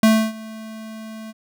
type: tone with ADSR envelope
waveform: square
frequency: 220 Hz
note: A3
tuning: in tune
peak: -10 dBFS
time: 0.03-1.33 s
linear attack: 3 ms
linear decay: 290 ms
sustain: -23 dB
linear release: 31 ms
effects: none